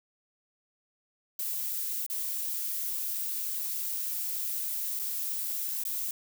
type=noise with dropouts; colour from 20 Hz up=violet; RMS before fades=-33 dBFS; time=1.39-6.11 s; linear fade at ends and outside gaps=2 ms; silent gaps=2.064-2.099 / 4.992-4.996 / 5.837-5.851 s; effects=none